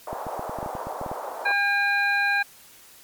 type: band-pass noise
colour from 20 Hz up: pink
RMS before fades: -33 dBFS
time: 0.07-1.52 s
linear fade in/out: 2 ms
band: 590 to 1000 Hz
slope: 24 dB/octave
type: clicks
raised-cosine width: 2 ms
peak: -20 dBFS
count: 12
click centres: 0.13 / 0.267 / 0.394 / 0.495 / 0.587 / 0.629 / 0.662 / 0.752 / 0.87 / 1.014 / 1.063 / 1.115 s
type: harmonic tone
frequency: 806 Hz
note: G5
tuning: 48 cents sharp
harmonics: 1 / 2 / 3 / 5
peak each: -27 / -21 / -27 / -35 dBFS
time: 1.45-2.43 s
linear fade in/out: 10 ms
effects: white hiss -50 dBFS RMS until 3.03 s + MP3 96 kbps